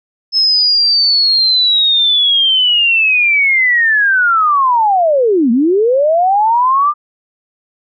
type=linear two-way sweep; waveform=sine; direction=down then up; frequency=5230 to 220.6 to 1212 Hz; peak=-8 dBFS; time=0.32-6.94 s; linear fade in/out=50 ms; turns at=5.51 s; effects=none